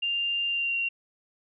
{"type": "tone with pitch glide", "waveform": "sine", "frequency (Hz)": [2794, 2756], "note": ["F7", "F7"], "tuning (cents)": [0, -24], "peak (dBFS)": -25, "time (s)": [0.02, 0.89], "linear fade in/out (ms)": 10, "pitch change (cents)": -24, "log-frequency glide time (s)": [0.48, 0.77], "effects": []}